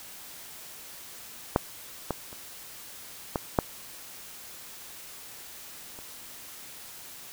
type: clicks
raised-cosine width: 1 ms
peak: -6 / -13 / -30 / -12 / -6 / -30 dBFS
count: 6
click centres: 1.561 / 2.107 / 2.329 / 3.358 / 3.588 / 5.989 s
effects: white hiss -45 dBFS RMS until 7.32 s